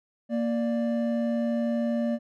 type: tone pair together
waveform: triangle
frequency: 233.3 / 588 Hz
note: A#3 / D5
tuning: +2 / +2 cents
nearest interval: octave + major third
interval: 1600 cents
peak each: -23 / -28 dBFS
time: 0.29-2.19 s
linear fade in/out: 50 ms
effects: none